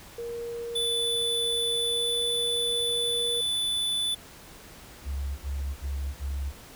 sine tone with pitch glide, 470 to 476.3 Hz, A#4 to A#4, +14 to +37 cents, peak -32 dBFS, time 0.18-3.41 s, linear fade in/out 5 ms, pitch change +23 cents, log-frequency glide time 1.71-2.19 s
square tone, 3488 Hz, A7, 16 cents flat, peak -26 dBFS, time 0.75-4.15 s, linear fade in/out 10 ms
sine tone bursts, 69.1 Hz, C#2, 5 cents flat, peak -28 dBFS, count 4, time 5.04-6.529 s, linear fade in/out 50 ms, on 340 ms, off 43 ms
effects pink hiss -48 dBFS RMS until 6.75 s

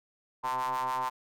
square ring-modulated tone, 64.5 Hz, C2, 24 cents flat, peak -27 dBFS, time 0.43-1.1 s, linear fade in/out 20 ms, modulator 964 Hz, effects none

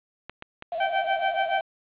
clicks, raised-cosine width 0.3 ms, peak -20 dBFS, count 3, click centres 0.296 / 0.424 / 0.624 s
sine tone with vibrato, 670 Hz, E5, 28 cents sharp, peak -27 dBFS, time 0.72-1.61 s, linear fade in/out 2 ms, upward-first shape square, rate 17 Hz, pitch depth 59 cents each way
sawtooth tone with tremolo, 774 Hz, G5, 22 cents flat, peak -17 dBFS, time 0.8-1.61 s, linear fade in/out 5 ms, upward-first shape sine, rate 7 Hz, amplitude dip 85%
effects resampled to 8000 Hz + 8-bit

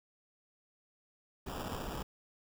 pink noise with sample-and-hold, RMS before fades -40 dBFS, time 1.46-2.03 s, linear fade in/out 10 ms, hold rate 2100 Hz, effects none

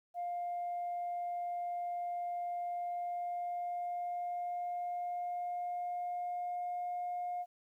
sine tone with pitch glide, 703 to 712 Hz, F5 to F5, +11 to +33 cents, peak -34 dBFS, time 0.14-7.46 s, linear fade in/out 50 ms, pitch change +22 cents, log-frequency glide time 2.58-6.93 s, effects tanh soft clip ceiling -32 dBFS + 12-bit

